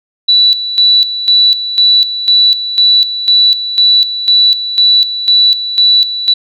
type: tone with tremolo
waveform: sine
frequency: 3951 Hz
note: B7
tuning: in tune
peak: -4 dBFS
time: 0.28-6.34 s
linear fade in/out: 10 ms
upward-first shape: square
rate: 2 Hz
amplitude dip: 70%
effects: none